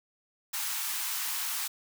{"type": "high-pass noise", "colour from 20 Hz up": "white", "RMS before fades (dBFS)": -33, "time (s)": [0.53, 1.68], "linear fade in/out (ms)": 10, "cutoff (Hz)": 810, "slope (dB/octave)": 48, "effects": []}